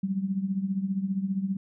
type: tone with tremolo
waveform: sine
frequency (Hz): 193.1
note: G3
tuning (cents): -26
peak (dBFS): -22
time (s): 0.03-1.57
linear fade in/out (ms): 5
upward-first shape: triangle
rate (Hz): 15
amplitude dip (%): 80
effects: none